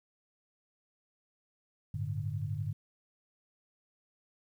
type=chord; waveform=sine; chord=G suspended second; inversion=none; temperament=equal; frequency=98 / 110 / 146.83 Hz; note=G2 / A2 / D3; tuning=0 / 0 / 0 cents; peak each=-37 / -37 / -37 dBFS; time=1.94-2.73 s; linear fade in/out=5 ms; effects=11-bit